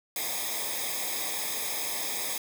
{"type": "noise with comb filter", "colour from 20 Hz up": "white", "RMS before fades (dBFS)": -32, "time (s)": [0.16, 2.38], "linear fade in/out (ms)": 2, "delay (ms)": 0.69, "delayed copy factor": -0.95, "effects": []}